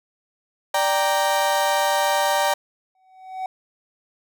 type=chord; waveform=35% pulse; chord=G minor; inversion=second; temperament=equal; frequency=587.3 / 784 / 932.3 Hz; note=D5 / G5 / Bb5; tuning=0 / 0 / 0 cents; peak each=-21 dBFS; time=0.74-2.54 s; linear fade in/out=5 ms
type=tone with exponential growth; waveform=triangle; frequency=753 Hz; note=F#5; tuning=30 cents sharp; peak=-21 dBFS; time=2.95-3.46 s; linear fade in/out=2 ms; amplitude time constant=110 ms
effects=none